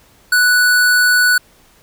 square tone, 1480 Hz, F#6, in tune, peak -10 dBFS, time 0.32-1.38 s, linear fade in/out 5 ms, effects pink hiss -50 dBFS RMS until 1.82 s

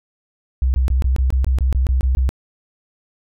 sine tone bursts, 64.4 Hz, C2, 27 cents flat, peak -13 dBFS, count 12, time 0.62-2.291 s, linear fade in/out 0 ms, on 120 ms, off 21 ms, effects none

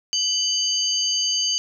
sine tone cluster, 2990 / 4689 / 6390 Hz, F#7 / D8 / G8, +17 / -4 / +32 cents, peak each -24 dBFS, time 0.13-1.58 s, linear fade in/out 0 ms, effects none

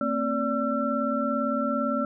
sine tone cluster, 227.4 / 265.1 / 579 / 1345 Hz, A#3 / C4 / D5 / E6, -43 / +23 / -25 / +34 cents, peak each -29 dBFS, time 0.01-2.05 s, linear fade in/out 2 ms, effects none

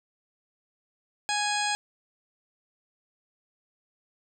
harmonic tone, 830.6 Hz, G#5, in tune, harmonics 1 / 2 / 3 / 4 / 5 / 6 / 8 / 9 / 10, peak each -29 / -32 / -34 / -35 / -36 / -37 / -38 / -39 / -39 dBFS, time 1.29-1.75 s, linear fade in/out 0 ms, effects none

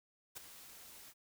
white noise with ADSR envelope, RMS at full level -44 dBFS, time 0.35-1.14 s, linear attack 21 ms, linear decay 13 ms, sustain -11 dB, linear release 48 ms, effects none

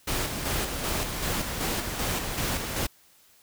pink noise with tremolo, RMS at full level -28 dBFS, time 0.07-2.87 s, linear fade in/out 10 ms, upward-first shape square, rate 2.6 Hz, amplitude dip 40%, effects white hiss -59 dBFS RMS until 3.42 s

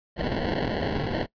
white noise with sample-and-hold, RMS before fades -27 dBFS, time 0.16-1.27 s, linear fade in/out 50 ms, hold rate 1225 Hz, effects noise-tail reverb RT60 0.1 s tail -21 dB re dry + resampled to 11025 Hz

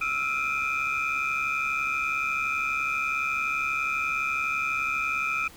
sine tone cluster, 1307 / 1379 / 2386 / 2523 Hz, E6 / F6 / D7 / D#7, -15 / -22 / +27 / +23 cents, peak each -29 / -34 / -27 / -30 dBFS, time 0.01-5.48 s, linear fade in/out 5 ms, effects tanh soft clip ceiling -20 dBFS + pink hiss -49 dBFS RMS until 5.56 s

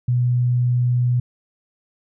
sine tone, 123.1 Hz, B2, 5 cents flat, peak -15 dBFS, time 0.08-1.2 s, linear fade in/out 5 ms, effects none

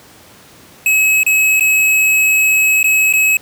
square tone with dropouts, 2566 Hz, E7, 47 cents flat, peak -10 dBFS, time 0.86-3.37 s, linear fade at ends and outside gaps 2 ms, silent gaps 1.233-1.264 / 1.597-1.607 / 2.83-2.842 / 3.127-3.136 s, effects pink hiss -42 dBFS RMS until 3.41 s + high-pass 100 Hz 12 dB/octave

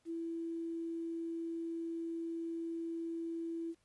sine tone with quantisation, 332.1 Hz, E4, 13 cents sharp, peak -37 dBFS, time 0.05-3.75 s, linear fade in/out 50 ms, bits 11, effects pink hiss -75 dBFS RMS until 3.84 s + resampled to 24000 Hz

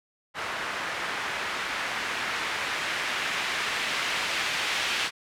blue noise with low-pass filter sweep, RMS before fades -30 dBFS, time 0.34-5.11 s, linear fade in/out 50 ms, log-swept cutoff 1500 to 2600 Hz, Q 1.1, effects none

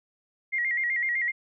sine tone with vibrato, 2011 Hz, B6, 31 cents sharp, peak -24 dBFS, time 0.52-1.32 s, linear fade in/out 20 ms, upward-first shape square, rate 7.9 Hz, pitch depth 85 cents each way, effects none

